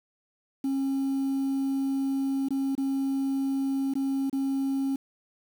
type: tone with dropouts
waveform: sine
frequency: 271.2 Hz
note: C#4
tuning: 38 cents flat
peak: -22 dBFS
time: 0.64-4.96 s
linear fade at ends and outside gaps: 5 ms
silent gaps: 2.486-2.505 / 2.752-2.778 / 3.938-3.953 / 4.298-4.328 s
effects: tanh soft clip ceiling -24 dBFS + 8-bit